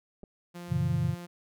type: clicks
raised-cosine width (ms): 2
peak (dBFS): -34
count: 2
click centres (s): 0.233 / 0.238
type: tone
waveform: sawtooth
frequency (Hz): 174.61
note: F3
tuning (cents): 0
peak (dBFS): -36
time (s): 0.54-1.27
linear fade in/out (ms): 20
type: chord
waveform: sine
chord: F# dominant seventh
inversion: none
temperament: equal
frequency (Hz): 92.5 / 116.54 / 138.59 / 164.81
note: F#2 / A#2 / C#3 / E3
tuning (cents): 0 / 0 / 0 / 0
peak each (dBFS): -33 / -32 / -29 / -30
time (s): 0.68-1.16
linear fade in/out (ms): 50
effects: none